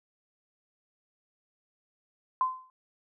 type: tone with exponential decay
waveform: sine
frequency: 1031 Hz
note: C6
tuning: 26 cents flat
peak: -20 dBFS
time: 2.41-2.7 s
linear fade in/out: 1 ms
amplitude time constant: 62 ms
effects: none